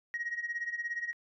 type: tone with tremolo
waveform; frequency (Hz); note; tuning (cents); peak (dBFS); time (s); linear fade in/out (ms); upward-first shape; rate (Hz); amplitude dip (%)
sine; 1889; A#6; +22; -29; 0.14-1.13; 0; sine; 17; 80
effects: tanh soft clip ceiling -28 dBFS